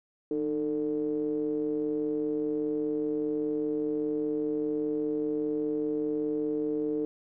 triangle ring-modulated tone, 70.7 Hz, C#2, 35 cents sharp, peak -22 dBFS, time 0.31-7.05 s, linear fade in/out 0 ms, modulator 376 Hz, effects none

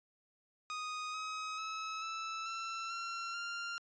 sawtooth tone with pitch steps, 1244.5 / 1267.7 / 1291.4 / 1315.5 / 1340 / 1365 / 1390.5 Hz, D#6 / D#6 / E6 / E6 / E6 / F6 / F6, 0 / +32 / -36 / -4 / +28 / -40 / -8 cents, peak -35 dBFS, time 0.7-3.78 s, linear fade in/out 0 ms, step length 440 ms, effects resampled to 16000 Hz

